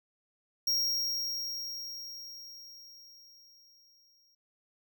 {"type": "tone with exponential decay", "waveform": "square", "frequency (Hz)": 5590, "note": "F8", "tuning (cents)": 1, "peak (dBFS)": -26, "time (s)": [0.67, 4.35], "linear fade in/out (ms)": 5, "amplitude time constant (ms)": 800, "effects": []}